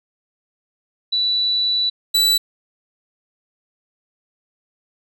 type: tone pair in turn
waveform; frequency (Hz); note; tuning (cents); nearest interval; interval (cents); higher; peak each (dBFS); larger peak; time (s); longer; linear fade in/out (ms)
sine / 40% pulse; 3955 / 3955; B7 / B7; +2 / +2; unison; 0; neither; -16 / -12; second; 1.12-1.9 / 2.14-2.38; first; 10
effects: none